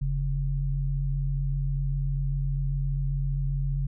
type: tone pair together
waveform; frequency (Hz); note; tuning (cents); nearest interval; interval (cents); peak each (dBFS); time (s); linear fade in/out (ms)
sine; 43.65 / 138.59; F1 / C#3; 0 / 0; octave + minor sixth; 2000; -27; 0.01-3.87; 10
effects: none